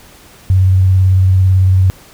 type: tone with vibrato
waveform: sine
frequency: 93.8 Hz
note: F#2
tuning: 24 cents sharp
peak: -6 dBFS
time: 0.5-1.9 s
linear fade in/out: 0 ms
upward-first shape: triangle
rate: 18 Hz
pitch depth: 31 cents each way
effects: pink hiss -41 dBFS RMS until 2.13 s